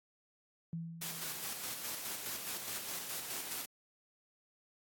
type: tone with exponential decay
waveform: sine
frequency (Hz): 165.9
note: E3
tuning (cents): +11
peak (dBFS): -35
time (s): 0.73-1.65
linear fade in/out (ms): 0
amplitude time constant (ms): 200
type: noise with tremolo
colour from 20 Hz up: white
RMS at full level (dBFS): -40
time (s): 1.01-3.66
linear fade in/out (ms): 10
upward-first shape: square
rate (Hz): 4.8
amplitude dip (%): 35
effects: high-pass 100 Hz 12 dB/octave + AAC 64 kbps